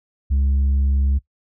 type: tone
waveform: sine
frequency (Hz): 68.5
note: C#2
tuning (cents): -20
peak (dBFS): -12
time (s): 0.3-1.19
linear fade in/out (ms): 20
effects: noise-tail reverb RT60 0.1 s tail -20 dB re dry + tanh soft clip ceiling -14 dBFS